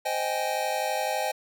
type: chord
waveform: square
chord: Ab major seventh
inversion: first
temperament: just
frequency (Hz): 519.1 / 623 / 778.7 / 830.6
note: C5 / Eb5 / G5 / Ab5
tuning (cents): -14 / +2 / -12 / 0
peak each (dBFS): -34 / -32 / -32 / -32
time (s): 0.05-1.32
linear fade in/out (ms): 10
effects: none